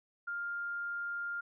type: tone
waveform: sine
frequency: 1402 Hz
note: F6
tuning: 6 cents sharp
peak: -35 dBFS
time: 0.27-1.41 s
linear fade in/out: 10 ms
effects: none